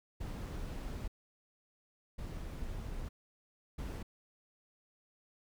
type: noise bursts at uneven times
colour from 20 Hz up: brown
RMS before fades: -41 dBFS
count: 3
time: 0.2-1.08 / 2.18-3.09 / 3.78-4.03 s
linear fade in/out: 10 ms
effects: none